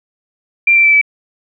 sine tone with pitch steps, 2370 / 2347 / 2324 / 2301 Hz, D7 / D7 / D7 / D7, +15 / -2 / -19 / -36 cents, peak -6 dBFS, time 0.67-1.014 s, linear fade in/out 5 ms, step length 86 ms, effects none

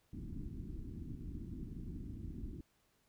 pink low-pass noise, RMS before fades -45 dBFS, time 0.13-2.61 s, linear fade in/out 2 ms, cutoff 330 Hz, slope 48 dB/octave, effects pink hiss -75 dBFS RMS until 3.08 s

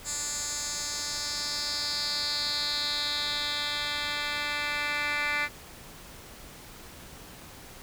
10% pulse tone with band-pass filter sweep, 293.2 Hz, D4, 3 cents flat, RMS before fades -31 dBFS, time 0.04-5.49 s, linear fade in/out 50 ms, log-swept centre 7300 to 2300 Hz, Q 3.5, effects pink hiss -47 dBFS RMS until 7.82 s

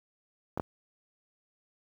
clicks, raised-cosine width 1 ms, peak -19 / -15 dBFS, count 2, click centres 0.575 / 0.598 s, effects high-pass 60 Hz 12 dB/octave + 9-bit

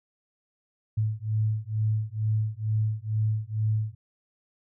sine beating tone pair, 107.4 / 109.6 Hz, A2 / A2, -41 / -6 cents, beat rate 2.2 Hz, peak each -27 dBFS, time 0.97-3.95 s, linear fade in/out 10 ms, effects none

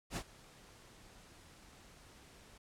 pink noise with ADSR envelope, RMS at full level -39 dBFS, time 0.1-2.58 s, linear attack 65 ms, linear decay 65 ms, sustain -20 dB, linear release 7 ms, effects low-pass 10000 Hz 12 dB/octave

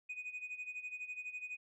sine tone with tremolo, 2489 Hz, D#7, in tune, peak -37 dBFS, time 0.09-1.57 s, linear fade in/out 10 ms, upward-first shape sine, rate 12 Hz, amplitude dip 80%, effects tanh soft clip ceiling -38 dBFS

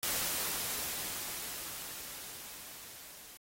white noise with level ramp, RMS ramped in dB -33 to -52 dBFS, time 0.03-3.37 s, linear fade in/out 0 ms, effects AAC 48 kbps

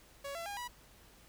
sawtooth tone with pitch steps, 560 / 673.7 / 810.5 / 975 Hz, C#5 / E5 / G#5 / B5, +18 / +38 / -42 / -23 cents, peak -36 dBFS, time 0.24-0.68 s, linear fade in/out 10 ms, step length 110 ms, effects added 50 Hz sine -64 dBFS peak until 1.28 s + pink hiss -61 dBFS RMS until 1.28 s

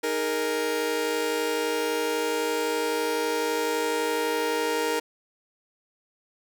sawtooth chord, D# suspended fourth, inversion none, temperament just, 311.1 / 414.8 / 466.7 Hz, D#4 / G#4 / A#4, 0 / -2 / +2 cents, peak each -28 / -28 / -22 dBFS, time 0.03-5 s, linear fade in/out 10 ms, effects none

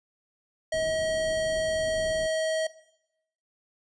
square tone, 637 Hz, D#5, 41 cents sharp, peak -26 dBFS, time 0.72-2.67 s, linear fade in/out 5 ms
pink low-pass noise, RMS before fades -42 dBFS, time 0.73-2.27 s, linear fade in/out 10 ms, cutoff 410 Hz, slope 12 dB/octave
effects noise-tail reverb RT60 0.8 s tail -17 dB re dry + resampled to 22050 Hz

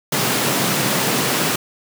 pink high-pass noise, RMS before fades -19 dBFS, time 0.12-1.56 s, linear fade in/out 5 ms, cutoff 120 Hz, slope 48 dB/octave, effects none

